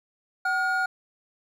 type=tone pair together; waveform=triangle; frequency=758 / 1431 Hz; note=F#5 / F6; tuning=+42 / +42 cents; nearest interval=major seventh; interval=1100 cents; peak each=-26 / -22 dBFS; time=0.45-0.86 s; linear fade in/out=5 ms; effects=none